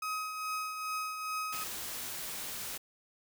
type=tone with tremolo; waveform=35% pulse; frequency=1265 Hz; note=D#6; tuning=28 cents sharp; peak=-31 dBFS; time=0.02-1.64 s; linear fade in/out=5 ms; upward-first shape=triangle; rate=2.4 Hz; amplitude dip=50%
type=noise; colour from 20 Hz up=white; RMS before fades=-40 dBFS; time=1.52-2.78 s; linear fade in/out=10 ms
effects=none